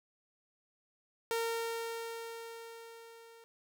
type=tone with level ramp; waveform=sawtooth; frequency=459.3 Hz; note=A#4; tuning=26 cents flat; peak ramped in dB=-27 to -51 dBFS; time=1.31-3.44 s; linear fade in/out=0 ms; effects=none